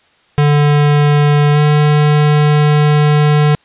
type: tone with pitch glide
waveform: square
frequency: 146.83 to 149.05 Hz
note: D3 to D3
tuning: 0 to +26 cents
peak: -8 dBFS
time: 0.38-3.55 s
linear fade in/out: 0 ms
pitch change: +26 cents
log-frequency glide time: 1.53-1.58 s
effects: white hiss -52 dBFS RMS until 3.64 s + resampled to 8000 Hz